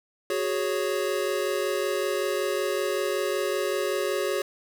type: chord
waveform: square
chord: F# suspended second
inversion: none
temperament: equal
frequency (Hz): 370 / 415.3 / 554.4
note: F#4 / G#4 / C#5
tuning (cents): 0 / 0 / 0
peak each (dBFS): -30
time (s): 0.3-4.42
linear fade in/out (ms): 2
effects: none